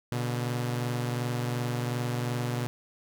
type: tone pair together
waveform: sawtooth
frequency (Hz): 121.3 / 144.04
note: B2 / D3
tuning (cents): -31 / -33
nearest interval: minor third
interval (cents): 298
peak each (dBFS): -25 / -32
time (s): 0.12-2.67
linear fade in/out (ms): 0
effects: none

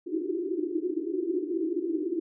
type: band-pass noise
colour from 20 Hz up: pink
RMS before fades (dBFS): -30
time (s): 0.06-2.2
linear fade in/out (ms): 10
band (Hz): 310 to 380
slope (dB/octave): 96
effects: none

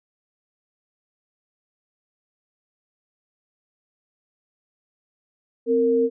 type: tone pair together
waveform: sine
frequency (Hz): 258.9 / 461.8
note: C4 / A#4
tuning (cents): -18 / -16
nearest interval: minor seventh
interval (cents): 1002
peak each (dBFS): -23 / -17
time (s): 5.66-6.1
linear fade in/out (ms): 50
effects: none

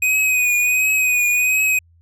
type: tone with vibrato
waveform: square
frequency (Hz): 2498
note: D#7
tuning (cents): +6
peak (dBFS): -15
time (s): 0.02-1.79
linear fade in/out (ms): 5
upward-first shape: triangle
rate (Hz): 1.4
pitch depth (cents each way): 45
effects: added 84 Hz sine -50 dBFS peak until 2.01 s

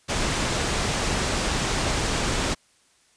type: low-pass noise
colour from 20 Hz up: pink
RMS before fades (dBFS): -25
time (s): 0.08-2.55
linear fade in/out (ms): 20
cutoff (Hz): 8900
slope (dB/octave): 24
effects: white hiss -61 dBFS RMS until 3.16 s + resampled to 22050 Hz

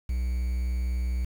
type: tone with quantisation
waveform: triangle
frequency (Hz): 61.74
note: B1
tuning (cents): 0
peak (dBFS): -23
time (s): 0.09-1.25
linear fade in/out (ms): 5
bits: 8
effects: none

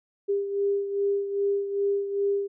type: beating tone pair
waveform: sine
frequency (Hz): 400 / 402.5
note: G4 / G4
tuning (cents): +35 / +46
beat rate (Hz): 2.5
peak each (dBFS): -24 / -31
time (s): 0.28-2.48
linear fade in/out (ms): 20
effects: none

